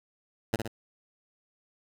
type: tone with echo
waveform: 10% pulse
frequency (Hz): 113.2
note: A2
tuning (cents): +50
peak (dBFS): -16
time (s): 0.53-0.56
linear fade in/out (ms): 5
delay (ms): 59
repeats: 2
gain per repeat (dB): -5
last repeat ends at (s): 0.678
effects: none